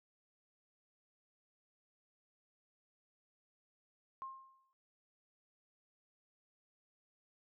sine tone with exponential decay, 1064 Hz, C6, 29 cents sharp, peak -40 dBFS, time 4.22-4.73 s, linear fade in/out 0 ms, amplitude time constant 110 ms, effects none

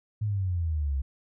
sine exponential sweep, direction down, 109.1 to 65.41 Hz, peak -25 dBFS, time 0.21-1.02 s, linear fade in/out 10 ms, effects none

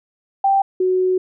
sine tone pair in turn, 784 / 370 Hz, G5 / F#4, 0 / 0 cents, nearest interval octave + minor second, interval 1300 cents, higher first, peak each -12 / -14 dBFS, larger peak first, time 0.44-0.62 / 0.8-1.18 s, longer second, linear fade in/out 5 ms, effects none

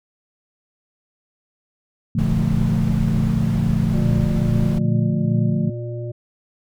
sine chord, Bb major seventh, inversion none, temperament equal, 116.54 / 146.83 / 174.61 / 220 Hz, Bb2 / D3 / F3 / A3, 0 / 0 / 0 / 0 cents, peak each -22 dBFS, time 2.15-5.7 s, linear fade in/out 5 ms
brown noise, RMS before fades -26 dBFS, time 2.18-4.79 s, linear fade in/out 10 ms
harmonic tone, 118.9 Hz, A#2, 35 cents sharp, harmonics 1 / 3 / 5, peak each -26 / -33 / -35 dBFS, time 3.93-6.12 s, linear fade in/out 10 ms
effects none

